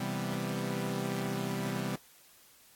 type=chord; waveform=sawtooth; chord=C major seventh; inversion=none; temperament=equal; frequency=130.81 / 164.81 / 196 / 246.9 Hz; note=C3 / E3 / G3 / B3; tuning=0 / 0 / 0 / 0 cents; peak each=-34 / -35 / -32 / -36 dBFS; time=0-1.96 s; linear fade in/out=5 ms; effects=white hiss -60 dBFS RMS until 2.75 s + AAC 64 kbps